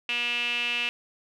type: tone with band-pass filter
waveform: sawtooth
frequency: 240 Hz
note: B3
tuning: 49 cents flat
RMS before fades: -28 dBFS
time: 0.09-0.89 s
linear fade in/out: 0 ms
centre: 2700 Hz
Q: 9.9
effects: none